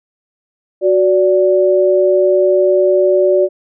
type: tone pair together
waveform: sine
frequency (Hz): 370 / 581.1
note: F#4 / D5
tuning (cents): 0 / -18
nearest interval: minor sixth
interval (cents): 782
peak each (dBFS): -11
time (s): 0.81-3.49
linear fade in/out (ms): 50
effects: none